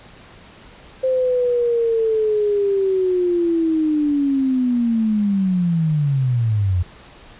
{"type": "linear sweep", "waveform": "sine", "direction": "down", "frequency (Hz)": [523.3, 85.6], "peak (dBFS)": -15, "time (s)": [1.03, 6.83], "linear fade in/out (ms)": 10, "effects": ["pink hiss -44 dBFS RMS until 7.39 s", "resampled to 8000 Hz"]}